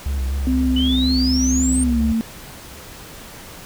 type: tone with vibrato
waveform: triangle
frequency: 67.3 Hz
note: C2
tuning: 49 cents sharp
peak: -17 dBFS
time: 0.06-2.12 s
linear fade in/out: 0 ms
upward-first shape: square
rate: 4.1 Hz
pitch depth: 49 cents each way
type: tone with pitch glide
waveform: sine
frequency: 257.1 to 225.1 Hz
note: C4 to A3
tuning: -30 to +40 cents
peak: -16 dBFS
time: 0.47-2.21 s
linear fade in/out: 0 ms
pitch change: -230 cents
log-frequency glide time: 1.8-2.02 s
type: exponential sweep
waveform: sine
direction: up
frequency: 2943 to 8870 Hz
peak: -21 dBFS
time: 0.76-1.84 s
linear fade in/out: 5 ms
effects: tanh soft clip ceiling -5 dBFS + pink hiss -38 dBFS RMS until 3.65 s